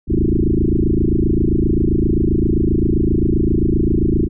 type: tone with frequency modulation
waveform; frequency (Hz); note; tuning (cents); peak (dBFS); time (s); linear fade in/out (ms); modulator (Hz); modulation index
sine; 146.83; D3; 0; -12; 0.07-4.29; 50; 27.6; 8
effects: none